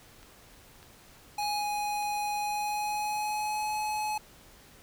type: click train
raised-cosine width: 0.2 ms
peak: -35 dBFS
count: 4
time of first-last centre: 0.23-2.026 s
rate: 1.67 Hz
type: tone with pitch glide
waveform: square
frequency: 830.6 to 850.5 Hz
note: G#5 to G#5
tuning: 0 to +41 cents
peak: -30 dBFS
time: 1.38-4.18 s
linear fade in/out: 5 ms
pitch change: +41 cents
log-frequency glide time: 2.37-3.75 s
type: tone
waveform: triangle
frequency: 4312 Hz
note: C#8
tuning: 49 cents flat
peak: -35 dBFS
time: 1.39-1.64 s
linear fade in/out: 50 ms
effects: pink hiss -55 dBFS RMS until 4.82 s